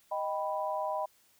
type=chord; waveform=sine; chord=Eb augmented; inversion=none; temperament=equal; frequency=622.3 / 784 / 987.8 Hz; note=Eb5 / G5 / B5; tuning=0 / 0 / 0 cents; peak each=-34 / -36 / -35 dBFS; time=0.11-1.06 s; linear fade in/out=10 ms; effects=white hiss -66 dBFS RMS until 1.39 s